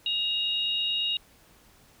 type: tone pair together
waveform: sine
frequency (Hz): 2834 / 3783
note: F7 / A#7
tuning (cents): +25 / +25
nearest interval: perfect fourth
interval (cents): 500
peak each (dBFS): -27 / -29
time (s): 0.06-1.17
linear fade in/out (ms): 2
effects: pink hiss -58 dBFS RMS until 2 s